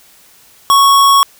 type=tone; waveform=square; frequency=1108 Hz; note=C#6; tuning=1 cent flat; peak=-6 dBFS; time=0.7-1.23 s; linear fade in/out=0 ms; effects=white hiss -45 dBFS RMS until 1.39 s